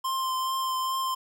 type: tone with vibrato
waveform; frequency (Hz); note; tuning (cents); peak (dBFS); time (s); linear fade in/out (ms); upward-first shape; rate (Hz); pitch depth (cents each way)
square; 1046.5; C6; 0; -27; 0.04-1.15; 10; triangle; 2.4; 18
effects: none